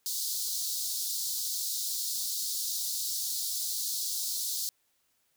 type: high-pass noise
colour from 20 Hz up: pink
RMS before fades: -33 dBFS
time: 0.06-4.69 s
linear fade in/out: 0 ms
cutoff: 4000 Hz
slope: 48 dB/octave
effects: white hiss -73 dBFS RMS until 5.36 s